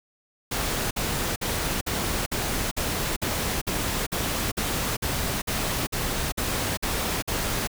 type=noise bursts; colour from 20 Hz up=pink; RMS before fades=-27 dBFS; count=16; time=0.51-7.675 s; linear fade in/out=10 ms; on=400 ms; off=51 ms; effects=none